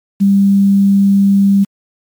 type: tone with quantisation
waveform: sine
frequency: 198 Hz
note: G3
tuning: 18 cents sharp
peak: -6 dBFS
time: 0.2-1.65 s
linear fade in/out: 20 ms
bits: 6
effects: MP3 96 kbps